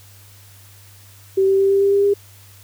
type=tone with pitch steps; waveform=sine; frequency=385.5 / 388.4 / 391.3 / 394.3 / 397.3 / 400.2 / 403.3 Hz; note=G4 / G4 / G4 / G4 / G4 / G4 / G4; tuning=-29 / -16 / -3 / +10 / +23 / +36 / +49 cents; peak=-12 dBFS; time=1.37-2.14 s; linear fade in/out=10 ms; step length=110 ms; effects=added 99 Hz sine -45 dBFS peak until 2.63 s + white hiss -48 dBFS RMS until 2.63 s